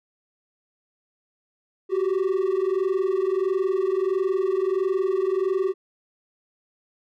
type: tone pair together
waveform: triangle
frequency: 369.5 / 391 Hz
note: F#4 / G4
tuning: -2 / -4 cents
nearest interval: minor second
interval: 98 cents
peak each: -20 dBFS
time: 1.89-5.74 s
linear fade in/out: 50 ms
effects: tanh soft clip ceiling -16 dBFS